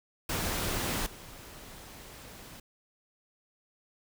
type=noise with level steps; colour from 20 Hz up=pink; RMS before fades=-32 / -48 dBFS; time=0.29-2.6 s; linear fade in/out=5 ms; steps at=1.06 s; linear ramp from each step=5 ms; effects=none